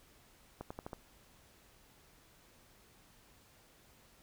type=accelerating click train; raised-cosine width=1 ms; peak=-28 dBFS; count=5; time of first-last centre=0.61-0.932 s; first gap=95 ms; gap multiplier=0.89; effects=pink hiss -64 dBFS RMS until 4.22 s